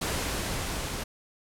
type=noise with level ramp; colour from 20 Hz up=pink; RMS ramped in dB=-29 to -34 dBFS; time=0.01-1.04 s; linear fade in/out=10 ms; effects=low-pass 12000 Hz 12 dB/octave